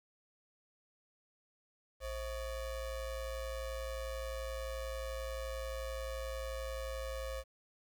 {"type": "ring-modulated tone", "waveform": "square", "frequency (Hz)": 293.7, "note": "D4", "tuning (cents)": 0, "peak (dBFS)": -36, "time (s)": [2, 7.44], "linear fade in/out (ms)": 50, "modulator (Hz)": 238, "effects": ["11-bit"]}